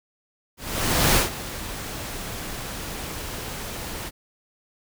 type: noise with ADSR envelope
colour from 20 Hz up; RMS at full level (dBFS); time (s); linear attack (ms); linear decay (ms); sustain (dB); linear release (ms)
pink; -17; 0.57-4.11; 590; 130; -16; 35
effects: none